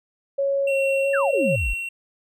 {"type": "tone with vibrato", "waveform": "sine", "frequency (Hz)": 549, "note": "C#5", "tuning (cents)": -17, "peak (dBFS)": -19, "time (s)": [0.38, 1.56], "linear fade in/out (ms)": 10, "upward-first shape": "square", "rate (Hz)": 1.5, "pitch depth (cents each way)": 14}
{"type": "tone with tremolo", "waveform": "triangle", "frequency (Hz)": 2729, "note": "F7", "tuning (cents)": -41, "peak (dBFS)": -23, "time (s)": [0.67, 1.89], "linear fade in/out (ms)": 5, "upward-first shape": "sine", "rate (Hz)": 1.3, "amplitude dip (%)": 45}
{"type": "exponential sweep", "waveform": "sine", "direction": "down", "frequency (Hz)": [1832, 39.07], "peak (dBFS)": -22, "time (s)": [1.13, 1.74], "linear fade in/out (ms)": 10}
{"effects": []}